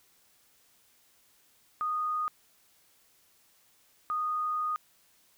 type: tone bursts at uneven times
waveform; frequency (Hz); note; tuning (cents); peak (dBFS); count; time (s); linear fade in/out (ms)
sine; 1236; D#6; -12; -28; 2; 1.81-2.28 / 4.1-4.76; 0
effects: white hiss -65 dBFS RMS until 5.37 s